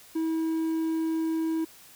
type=tone; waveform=triangle; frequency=322.9 Hz; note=E4; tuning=36 cents flat; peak=-23 dBFS; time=0.15-1.65 s; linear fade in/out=10 ms; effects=white hiss -52 dBFS RMS until 1.95 s